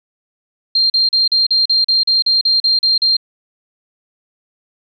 sine tone bursts, 4186 Hz, C8, in tune, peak -10 dBFS, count 13, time 0.75-3.168 s, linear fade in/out 5 ms, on 150 ms, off 39 ms, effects none

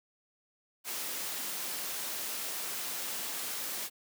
white noise, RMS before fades -37 dBFS, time 0.84-3.9 s, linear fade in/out 50 ms, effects high-pass 200 Hz 12 dB/octave

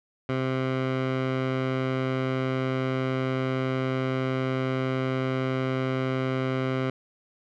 15% pulse tone with low-pass filter, 130.81 Hz, C3, in tune, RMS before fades -27 dBFS, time 0.29-6.9 s, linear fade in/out 2 ms, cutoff 2500 Hz, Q 0.96, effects none

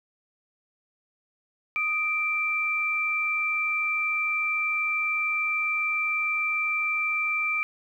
sine tone pair together, 1244.3 / 2349 Hz, D#6 / D7, 0 / 0 cents, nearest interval major seventh, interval 1100 cents, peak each -32 / -24 dBFS, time 1.76-7.63 s, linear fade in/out 0 ms, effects 10-bit

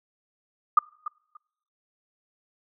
sine tone with echo, 1220 Hz, D#6, 34 cents flat, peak -12 dBFS, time 0.77-0.79 s, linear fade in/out 5 ms, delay 290 ms, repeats 2, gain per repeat -15 dB, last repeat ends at 1.37 s, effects noise-tail reverb RT60 0.8 s tail -26 dB re dry

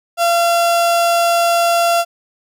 35% pulse tone, 684 Hz, F5, 36 cents flat, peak -10 dBFS, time 0.17-2.05 s, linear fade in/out 50 ms, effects none

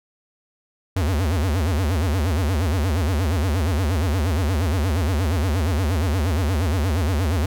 square tone with vibrato, 83.6 Hz, E2, 25 cents sharp, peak -19 dBFS, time 0.96-7.46 s, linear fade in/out 5 ms, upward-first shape sine, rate 8.5 Hz, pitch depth 280 cents each way, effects none

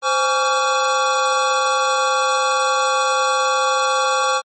square tone cluster, 522 / 828 / 1135 / 1386 Hz, C5 / G#5 / C#6 / F6, -4 / -5 / +41 / -14 cents, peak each -22 / -23 / -20 / -23 dBFS, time 0.02-4.42 s, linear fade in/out 50 ms, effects MP3 32 kbps

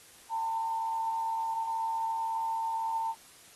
sine tone with frequency modulation, 902 Hz, A5, 43 cents sharp, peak -29 dBFS, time 0.29-3.15 s, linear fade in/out 50 ms, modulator 90.2 Hz, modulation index 0.38, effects white hiss -55 dBFS RMS until 3.55 s + AAC 32 kbps

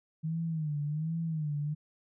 sine tone with vibrato, 155.56 Hz, D#3, in tune, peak -30 dBFS, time 0.23-1.75 s, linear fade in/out 20 ms, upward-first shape sine, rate 1.3 Hz, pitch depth 110 cents each way, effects none

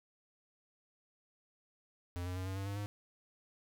square tone with pitch steps, 88.2 / 90.47 / 92.8 / 95.19 / 97.64 / 100.15 / 102.73 Hz, F2 / F#2 / F#2 / F#2 / G2 / G2 / G#2, +18 / -38 / +6 / +50 / -6 / +38 / -18 cents, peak -38 dBFS, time 2.16-2.86 s, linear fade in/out 0 ms, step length 100 ms, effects none

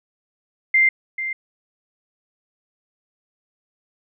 sine tone with echo, 2093 Hz, C7, in tune, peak -12 dBFS, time 0.74-0.89 s, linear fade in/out 5 ms, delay 440 ms, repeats 1, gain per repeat -11 dB, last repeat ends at 1.33 s, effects none

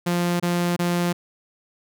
sawtooth tone bursts, 174.61 Hz, F3, in tune, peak -16 dBFS, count 3, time 0.06-1.13 s, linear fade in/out 10 ms, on 340 ms, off 25 ms, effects none

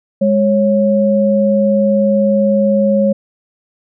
sine tone pair together, 206 / 550 Hz, G#3 / C#5, -14 / -14 cents, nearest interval octave + perfect fourth, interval 1700 cents, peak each -12 dBFS, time 0.21-3.13 s, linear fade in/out 10 ms, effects none

